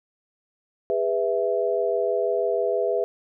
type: chord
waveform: sine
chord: E major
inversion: first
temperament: equal with one note detuned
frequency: 407.7 / 493.9 / 659.3 Hz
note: G#4 / B4 / E5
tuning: -32 / 0 / 0 cents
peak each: -25 dBFS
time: 0.9-3.04 s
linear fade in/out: 0 ms
effects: none